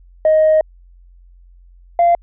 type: tone pair in turn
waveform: sine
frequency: 625 / 689.7 Hz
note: D#5 / F5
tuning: +8 / -22 cents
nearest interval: major second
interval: 170 cents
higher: second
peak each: -7 dBFS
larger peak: neither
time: 0.25-0.61 / 1.99-2.15 s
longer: first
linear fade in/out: 2 ms
effects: tanh soft clip ceiling -6 dBFS + added 44 Hz sine -42 dBFS peak until 2.22 s